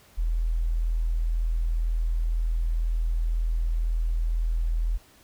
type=tone; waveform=sine; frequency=41 Hz; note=E1; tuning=9 cents flat; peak=-22 dBFS; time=0.17-4.98 s; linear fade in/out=20 ms; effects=pink hiss -56 dBFS RMS until 5.23 s